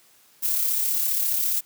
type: noise with amplitude modulation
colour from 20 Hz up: violet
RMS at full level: -22 dBFS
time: 0.42-1.61 s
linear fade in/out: 20 ms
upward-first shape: sine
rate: 34.8 Hz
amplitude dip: 35%
effects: white hiss -57 dBFS RMS until 1.65 s + high-pass 100 Hz 12 dB/octave